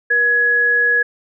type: tone pair together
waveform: sine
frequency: 479.1 / 1679 Hz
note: A#4 / G#6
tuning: +47 / +18 cents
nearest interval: octave + minor seventh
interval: 2171 cents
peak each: -24 / -12 dBFS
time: 0.1-1.03 s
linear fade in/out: 10 ms
effects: none